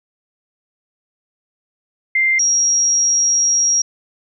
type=tone pair in turn; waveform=sine; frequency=2093 / 5648 Hz; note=C7 / F8; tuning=0 / +19 cents; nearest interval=octave + perfect fourth; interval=1719 cents; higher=second; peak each=-12 dBFS; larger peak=neither; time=2.15-2.39 / 2.39-3.82 s; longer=second; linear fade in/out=5 ms; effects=none